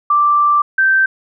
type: tone pair in turn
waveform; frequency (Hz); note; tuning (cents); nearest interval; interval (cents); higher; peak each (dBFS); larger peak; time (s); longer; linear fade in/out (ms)
sine; 1174.7 / 1557.2; D6 / G6; 0 / -12; perfect fourth; 488; second; -9; neither; 0.1-0.62 / 0.78-1.06; first; 5
effects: none